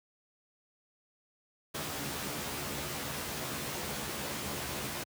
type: noise with comb filter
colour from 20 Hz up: pink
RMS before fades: -37 dBFS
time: 1.74-5.04 s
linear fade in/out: 10 ms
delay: 14 ms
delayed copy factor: +0.75
effects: high-pass 100 Hz 12 dB/octave